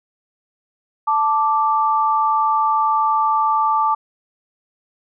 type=tone pair together; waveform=sine; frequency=880 / 1172.8 Hz; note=A5 / D6; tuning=0 / -3 cents; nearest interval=perfect fourth; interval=497 cents; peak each=-17 / -17 dBFS; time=1.07-3.95 s; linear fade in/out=10 ms; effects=none